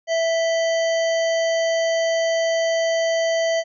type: harmonic tone with a mistuned harmonic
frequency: 659.3 Hz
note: E5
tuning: in tune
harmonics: 1 / 3 / 5 / 7 / 9 / 10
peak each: -18 / -28 / -32 / -35 / -37 / -38 dBFS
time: 0.07-3.64 s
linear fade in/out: 50 ms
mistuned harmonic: 5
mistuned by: -110 cents
effects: none